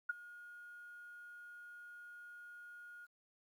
sine tone with ADSR envelope, 1434 Hz, F6, 45 cents sharp, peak -31 dBFS, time 0.09-3.07 s, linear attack 8 ms, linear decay 19 ms, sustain -20 dB, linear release 29 ms, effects 12-bit

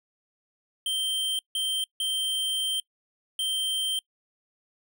square tone bursts at uneven times, 3136 Hz, G7, in tune, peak -26 dBFS, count 4, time 0.86-1.39 / 1.55-1.84 / 2-2.8 / 3.39-3.99 s, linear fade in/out 2 ms, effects noise-tail reverb RT60 0.1 s tail -24 dB re dry

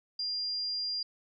sine tone, 4800 Hz, D8, 37 cents sharp, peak -31 dBFS, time 0.19-1.03 s, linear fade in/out 5 ms, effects none

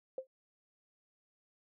sine tone with exponential decay, 523.3 Hz, C5, in tune, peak -32 dBFS, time 0.18-0.27 s, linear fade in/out 2 ms, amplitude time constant 18 ms, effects none

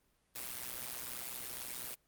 white noise with amplitude modulation, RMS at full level -39 dBFS, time 0.35-1.95 s, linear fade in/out 10 ms, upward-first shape sine, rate 124 Hz, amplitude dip 85%, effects pink hiss -75 dBFS RMS until 2.07 s + Opus 32 kbps

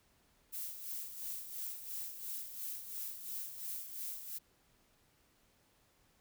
violet noise with tremolo, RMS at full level -41 dBFS, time 0.52-4.39 s, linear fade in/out 20 ms, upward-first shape sine, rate 2.9 Hz, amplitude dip 60%, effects pink hiss -71 dBFS RMS until 6.2 s

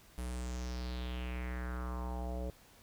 square tone with low-pass filter sweep, 61.74 Hz, B1, in tune, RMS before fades -39 dBFS, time 0.18-2.5 s, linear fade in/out 0 ms, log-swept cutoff 11000 to 540 Hz, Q 3.8, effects pink hiss -61 dBFS RMS until 2.82 s

